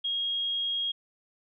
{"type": "tone", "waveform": "sine", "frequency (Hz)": 3270, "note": "G#7", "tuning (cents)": -28, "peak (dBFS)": -27, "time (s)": [0.04, 0.92], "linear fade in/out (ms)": 10, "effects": []}